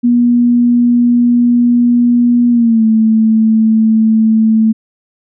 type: tone with pitch glide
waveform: sine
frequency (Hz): 240.8 to 220.8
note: B3 to A3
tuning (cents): -44 to +6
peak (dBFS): -6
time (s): 0.03-4.73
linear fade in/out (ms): 20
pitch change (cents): -150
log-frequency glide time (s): 2.5-2.84
effects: none